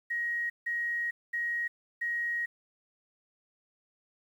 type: tone bursts at uneven times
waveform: sine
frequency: 1888 Hz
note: A#6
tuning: 22 cents sharp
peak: -29 dBFS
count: 4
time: 0.1-0.5 / 0.66-1.11 / 1.33-1.68 / 2.01-2.46 s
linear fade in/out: 10 ms
effects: 10-bit

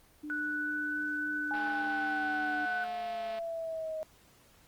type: tone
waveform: sine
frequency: 299.4 Hz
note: D4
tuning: 33 cents sharp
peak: -38 dBFS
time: 0.23-2.66 s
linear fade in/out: 10 ms
type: tone with pitch glide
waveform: sine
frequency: 1480 to 1497.2 Hz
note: F#6 to F#6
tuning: 0 to +20 cents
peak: -32 dBFS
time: 0.3-2.84 s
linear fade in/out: 0 ms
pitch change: +20 cents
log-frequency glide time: 0.45-1.02 s
type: exponential sweep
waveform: sine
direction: down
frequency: 830.6 to 626 Hz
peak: -34 dBFS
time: 1.51-4.03 s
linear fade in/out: 0 ms
type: click train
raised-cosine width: 0.3 ms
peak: -31 dBFS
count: 402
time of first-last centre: 1.54-3.388 s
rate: 217 Hz
effects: pink hiss -62 dBFS RMS until 4.67 s + Opus 24 kbps

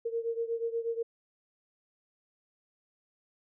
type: beating tone pair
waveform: sine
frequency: 459 / 467.3 Hz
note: A#4 / A#4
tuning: -27 / +4 cents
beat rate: 8.3 Hz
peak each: -32 / -35 dBFS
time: 0.05-1.03 s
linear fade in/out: 10 ms
effects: none

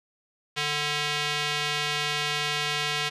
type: tone with band-pass filter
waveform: square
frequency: 148.1 Hz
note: D3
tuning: 15 cents sharp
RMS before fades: -28 dBFS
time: 0.56-3.1 s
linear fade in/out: 20 ms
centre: 3100 Hz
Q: 1.3
effects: resampled to 32000 Hz

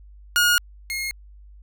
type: tone pair in turn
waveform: sawtooth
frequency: 1435 / 2150 Hz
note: F6 / C7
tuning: +47 / +47 cents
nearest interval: perfect fifth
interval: 700 cents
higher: second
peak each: -12 / -22 dBFS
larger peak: first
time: 0.36-0.58 / 0.9-1.11 s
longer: first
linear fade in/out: 0 ms
effects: added 50 Hz sine -43 dBFS peak until 1.62 s

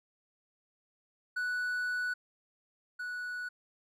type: tone pair in turn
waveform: triangle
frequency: 1480 / 1473.5 Hz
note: F#6 / F#6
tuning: 0 / -8 cents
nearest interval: unison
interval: 8 cents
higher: first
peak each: -29 / -34 dBFS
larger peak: first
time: 1.36-2.14 / 2.99-3.49 s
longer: first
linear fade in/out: 10 ms
effects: none

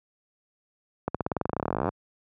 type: accelerating click train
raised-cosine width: 1 ms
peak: -12 dBFS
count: 28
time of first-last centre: 1.08-1.89 s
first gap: 66 ms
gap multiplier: 0.93
effects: high-pass 80 Hz 12 dB/octave

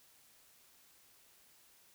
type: silence
effects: white hiss -65 dBFS RMS until 1.94 s

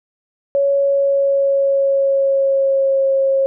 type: tone with pitch glide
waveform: sine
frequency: 558 to 541.2 Hz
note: C#5 to C#5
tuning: +11 to -42 cents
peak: -12 dBFS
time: 0.55-3.46 s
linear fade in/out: 0 ms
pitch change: -53 cents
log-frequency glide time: 0.71-3.09 s
effects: none

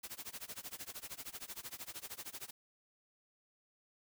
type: noise with tremolo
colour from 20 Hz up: white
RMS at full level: -44 dBFS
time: 0.03-2.51 s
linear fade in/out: 10 ms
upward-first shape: sine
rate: 13 Hz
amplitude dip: 95%
effects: none

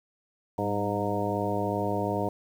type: harmonic tone with a mistuned harmonic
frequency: 102.6 Hz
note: G#2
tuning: 21 cents flat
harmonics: 1 / 2 / 3 / 4 / 5 / 6 / 7 / 9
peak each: -34 / -34 / -34 / -34 / -34 / -34 / -34 / -34 dBFS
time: 0.58-2.29 s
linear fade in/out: 5 ms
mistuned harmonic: 2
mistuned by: -52 cents
effects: 9-bit

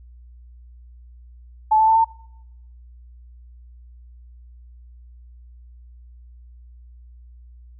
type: tone with pitch steps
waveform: sine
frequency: 867 / 878.6 / 890.3 / 902.3 Hz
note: A5 / A5 / A5 / A5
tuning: -26 / -3 / +20 / +43 cents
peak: -12 dBFS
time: 1.71-2.046 s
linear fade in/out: 10 ms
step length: 84 ms
effects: noise-tail reverb RT60 0.8 s tail -24 dB re dry + added 60 Hz sine -42 dBFS peak until 7.79 s

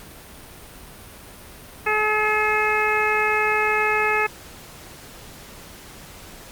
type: harmonic tone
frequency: 427.1 Hz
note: G#4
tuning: 48 cents sharp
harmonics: 1 / 2 / 3 / 4 / 5 / 6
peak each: -25 / -25 / -25 / -25 / -25 / -25 dBFS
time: 1.86-4.27 s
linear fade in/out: 10 ms
effects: pink hiss -42 dBFS RMS until 6.51 s + Opus 48 kbps

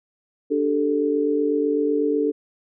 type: chord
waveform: sine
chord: D suspended fourth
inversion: none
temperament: equal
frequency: 293.7 / 392 / 440 Hz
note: D4 / G4 / A4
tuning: 0 / 0 / 0 cents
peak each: -22 / -27 / -21 dBFS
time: 0.5-2.32 s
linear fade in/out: 20 ms
effects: none

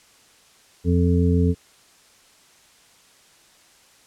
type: harmonic tone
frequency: 87.31 Hz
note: F2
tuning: in tune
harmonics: 1 / 2 / 3 / 5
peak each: -18 / -21 / -23 / -25 dBFS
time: 0.84-1.55 s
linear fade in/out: 50 ms
effects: white hiss -54 dBFS RMS until 4.06 s + low-pass 9000 Hz 12 dB/octave

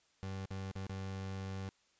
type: tone with dropouts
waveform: 30% pulse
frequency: 96 Hz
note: G2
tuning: 36 cents flat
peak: -37 dBFS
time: 0.23-1.69 s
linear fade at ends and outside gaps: 0 ms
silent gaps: 0.456-0.506 / 0.714-0.755 / 0.867-0.895 s
effects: white hiss -72 dBFS RMS until 1.99 s + resampled to 16000 Hz

